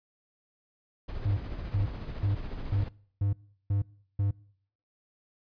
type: noise with tremolo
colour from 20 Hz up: brown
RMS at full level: -35 dBFS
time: 1.08-2.89 s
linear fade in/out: 10 ms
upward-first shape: sine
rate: 14 Hz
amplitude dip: 40%
type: tone bursts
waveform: triangle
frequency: 100.1 Hz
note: G2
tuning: 37 cents sharp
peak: -22 dBFS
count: 7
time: 1.25-4.31 s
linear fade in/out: 5 ms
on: 120 ms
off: 370 ms
effects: noise-tail reverb RT60 0.6 s tail -23 dB re dry + resampled to 11025 Hz